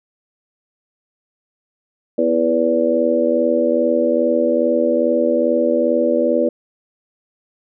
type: harmonic tone with a mistuned harmonic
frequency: 82.41 Hz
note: E2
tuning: in tune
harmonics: 3 / 4 / 5 / 6 / 7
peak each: -21 / -20 / -28 / -18 / -18 dBFS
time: 2.18-6.49 s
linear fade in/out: 5 ms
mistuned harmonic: 5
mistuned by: +19 cents
effects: none